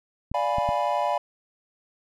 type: clicks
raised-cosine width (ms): 5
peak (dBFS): -20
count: 3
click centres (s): 0.316 / 0.584 / 0.69
type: chord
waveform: triangle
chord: D diminished seventh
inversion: none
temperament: equal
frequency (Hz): 587.3 / 698.5 / 830.6 / 987.8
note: D5 / F5 / Ab5 / Cb6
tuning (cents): 0 / 0 / 0 / 0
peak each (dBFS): -26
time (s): 0.34-1.18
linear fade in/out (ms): 5
effects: none